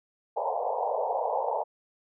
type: band-pass noise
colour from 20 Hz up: white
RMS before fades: -29 dBFS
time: 0.36-1.64 s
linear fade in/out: 20 ms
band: 450 to 960 Hz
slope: 96 dB/octave
effects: none